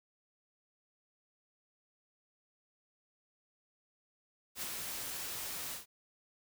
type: noise with ADSR envelope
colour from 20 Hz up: white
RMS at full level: -38 dBFS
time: 4.55-5.86 s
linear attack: 75 ms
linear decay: 16 ms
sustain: -3 dB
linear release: 140 ms
effects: none